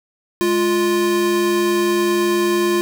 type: tone pair together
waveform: square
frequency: 207.7 / 349.3 Hz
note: G#3 / F4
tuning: 0 / 0 cents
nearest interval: major sixth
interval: 900 cents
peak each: -25 / -16 dBFS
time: 0.41-2.81 s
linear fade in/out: 0 ms
effects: none